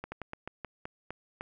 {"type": "slowing click train", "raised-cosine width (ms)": 0.5, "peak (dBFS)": -23, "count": 9, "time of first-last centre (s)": [0.04, 1.41], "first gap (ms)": 80, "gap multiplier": 1.21, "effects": []}